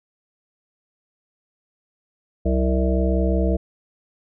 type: harmonic tone with a mistuned harmonic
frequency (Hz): 65.41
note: C2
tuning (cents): 0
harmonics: 1 / 3 / 5 / 7 / 9 / 10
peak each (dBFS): -19 / -24 / -26 / -27 / -29 / -29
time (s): 2.45-3.57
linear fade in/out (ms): 10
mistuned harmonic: 3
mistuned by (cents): -88
effects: none